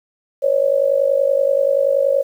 sine tone with amplitude modulation, 553 Hz, C#5, 4 cents flat, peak -9 dBFS, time 0.42-2.23 s, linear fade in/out 20 ms, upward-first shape sine, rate 50.5 Hz, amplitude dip 85%, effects 8-bit

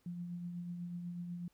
sine tone with tremolo, 174.61 Hz, F3, in tune, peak -38 dBFS, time 0.06-1.48 s, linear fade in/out 2 ms, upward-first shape triangle, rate 8.1 Hz, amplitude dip 40%, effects pink hiss -75 dBFS RMS until 1.53 s

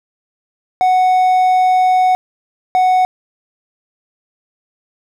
triangle tone bursts at uneven times, 740 Hz, F#5, in tune, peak -7 dBFS, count 2, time 0.81-2.15 / 2.75-3.05 s, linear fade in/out 0 ms, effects none

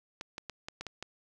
clicks, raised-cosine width 0.2 ms, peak -22 dBFS, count 7, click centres 0.211 / 0.381 / 0.497 / 0.685 / 0.81 / 0.867 / 1.026 s, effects none

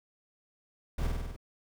brown noise with echo, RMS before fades -32 dBFS, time 0.98-1.07 s, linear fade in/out 5 ms, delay 49 ms, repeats 6, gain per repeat -2 dB, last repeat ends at 1.364 s, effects none

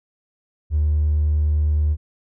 sine tone with hard clipping, 75.8 Hz, D#2, 45 cents flat, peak -16 dBFS, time 0.7-1.97 s, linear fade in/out 50 ms, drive 1 dB, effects none

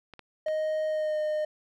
clicks, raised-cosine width 0.3 ms, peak -29 dBFS, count 3, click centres 0.137 / 0.193 / 0.484 s
triangle tone with pitch glide, 622.3 to 611.6 Hz, D#5 to D#5, 0 to -30 cents, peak -24 dBFS, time 0.46-1.45 s, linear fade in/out 5 ms, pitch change -30 cents, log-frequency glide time 0.87-1.19 s
effects none

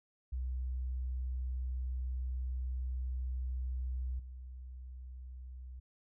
sine tone with level steps, 63.3 Hz, B1, 43 cents sharp, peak -34 / -44 dBFS, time 0.32-5.8 s, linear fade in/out 10 ms, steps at 4.19 s, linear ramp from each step 5 ms, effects none

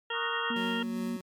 harmonic tone, 464 Hz, A#4, 8 cents flat, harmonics 1 / 2 / 3 / 4 / 6 / 7, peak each -38 / -38 / -38 / -38 / -38 / -38 dBFS, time 0.1-0.83 s, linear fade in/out 5 ms
sine chord, D# minor seventh, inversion third, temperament equal, 1108.7 / 1244.5 / 1480 / 1864.7 Hz, C#6 / D#6 / F#6 / A#6, 0 / 0 / 0 / 0 cents, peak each -38 / -37 / -37 / -41 dBFS, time 0.12-0.55 s, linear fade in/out 50 ms
sine tone with vibrato, 234.1 Hz, A#3, 8 cents sharp, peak -31 dBFS, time 0.5-1.17 s, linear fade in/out 5 ms, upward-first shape square, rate 7 Hz, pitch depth 15 cents each way
25% pulse tone with tremolo, 185 Hz, F#3, in tune, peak -32 dBFS, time 0.56-1.21 s, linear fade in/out 2 ms, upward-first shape sine, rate 2.6 Hz, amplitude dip 45%
effects MP3 96 kbps

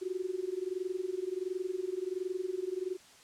sine tone with amplitude modulation, 370 Hz, F#4, in tune, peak -29 dBFS, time 0.01-2.97 s, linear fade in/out 20 ms, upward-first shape sine, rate 21.4 Hz, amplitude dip 90%, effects white hiss -57 dBFS RMS until 3.23 s + low-pass 8000 Hz 12 dB/octave

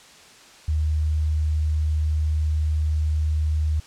sine tone, 77 Hz, D#2, 17 cents flat, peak -19 dBFS, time 0.68-3.8 s, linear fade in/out 5 ms, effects white hiss -48 dBFS RMS until 3.86 s + low-pass 7000 Hz 12 dB/octave

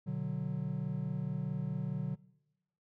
triangle chord, B minor, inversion none, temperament just, 123.47 / 148.16 / 185.21 Hz, B2 / D3 / F#3, 0 / +16 / +2 cents, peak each -38 / -35 / -36 dBFS, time 0.06-2.16 s, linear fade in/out 20 ms, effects noise-tail reverb RT60 1.0 s tail -23 dB re dry

